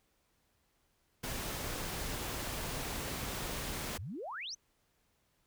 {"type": "noise", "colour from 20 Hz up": "pink", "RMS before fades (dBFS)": -39, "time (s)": [1.23, 3.98], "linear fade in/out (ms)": 10}
{"type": "exponential sweep", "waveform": "sine", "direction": "up", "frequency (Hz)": [73.3, 6400], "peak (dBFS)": -39, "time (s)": [3.98, 4.55], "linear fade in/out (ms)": 10}
{"effects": ["pink hiss -75 dBFS RMS until 5.46 s"]}